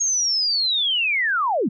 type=linear sweep; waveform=sine; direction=down; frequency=6600 to 164.8 Hz; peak=-18 dBFS; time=0-1.69 s; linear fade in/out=10 ms; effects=none